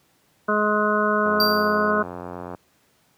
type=harmonic tone; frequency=210.7 Hz; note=G#3; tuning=25 cents sharp; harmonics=1 / 2 / 3 / 5 / 6 / 7; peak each=-25 / -25 / -25 / -25 / -25 / -25 dBFS; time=0.48-2.03 s; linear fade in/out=10 ms
type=click train; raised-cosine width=1 ms; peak=-19 dBFS; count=115; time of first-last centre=1.26-2.548 s; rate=88.5 Hz
type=tone with exponential decay; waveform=square; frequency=4710 Hz; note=D8; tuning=4 cents sharp; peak=-17 dBFS; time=1.4-1.91 s; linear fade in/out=2 ms; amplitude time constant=110 ms
effects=pink hiss -62 dBFS RMS until 3.17 s + high-pass 100 Hz 12 dB/octave